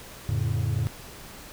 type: chord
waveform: triangle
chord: F augmented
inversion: none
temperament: equal with one note detuned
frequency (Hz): 87.31 / 110 / 141.34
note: F2 / A2 / C#3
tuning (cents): 0 / 0 / +34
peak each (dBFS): -27 / -23 / -27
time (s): 0.29-0.87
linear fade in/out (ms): 0
effects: tanh soft clip ceiling -16 dBFS + pink hiss -44 dBFS RMS until 1.52 s